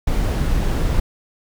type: noise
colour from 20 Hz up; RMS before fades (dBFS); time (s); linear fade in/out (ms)
brown; -18; 0.07-1; 5
effects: none